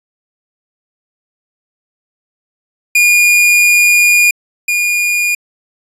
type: tone pair in turn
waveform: 45% pulse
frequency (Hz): 2432 / 2432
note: D#7 / D#7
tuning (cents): -40 / -40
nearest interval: unison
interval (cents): 0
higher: neither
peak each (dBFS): -6 / -11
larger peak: first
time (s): 2.95-4.31 / 4.68-5.35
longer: first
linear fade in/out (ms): 5
effects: resampled to 32000 Hz